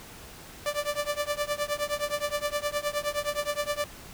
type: tone with tremolo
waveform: sawtooth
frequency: 587.3 Hz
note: D5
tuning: in tune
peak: -20 dBFS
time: 0.66-3.84 s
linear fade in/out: 0 ms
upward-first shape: triangle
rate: 9.6 Hz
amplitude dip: 100%
effects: pink hiss -46 dBFS RMS until 4.13 s